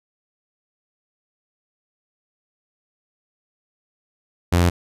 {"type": "tone", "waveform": "sawtooth", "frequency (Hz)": 87.31, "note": "F2", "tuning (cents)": 0, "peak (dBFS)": -10, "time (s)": [4.52, 4.7], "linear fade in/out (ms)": 10, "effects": ["resampled to 32000 Hz"]}